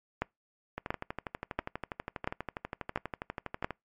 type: two click trains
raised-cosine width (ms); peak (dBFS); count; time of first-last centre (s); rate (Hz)
0.5; -20 / -14; 37 / 6; 0.78-3.707 / 0.22-3.645; 12.3 / 1.46
effects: noise-tail reverb RT60 0.2 s tail -25 dB re dry + MP3 64 kbps